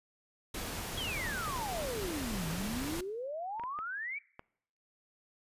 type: noise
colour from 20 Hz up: pink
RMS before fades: -39 dBFS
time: 0.54-3.01 s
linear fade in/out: 5 ms
type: exponential two-way sweep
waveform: sine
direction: down then up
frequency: 3400 to 155.56 to 2351 Hz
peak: -36 dBFS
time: 0.97-4.19 s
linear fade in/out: 10 ms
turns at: 2.48 s
type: clicks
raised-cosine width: 0.5 ms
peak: -30 dBFS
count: 5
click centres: 2.877 / 3.597 / 3.637 / 3.789 / 4.394 s
effects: noise-tail reverb RT60 0.7 s tail -23 dB re dry + resampled to 32000 Hz